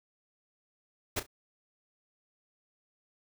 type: noise with echo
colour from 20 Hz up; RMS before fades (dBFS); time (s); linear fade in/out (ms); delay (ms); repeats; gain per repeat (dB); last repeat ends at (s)
pink; -31; 1.16-1.2; 10; 33; 2; -13; 1.266
effects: none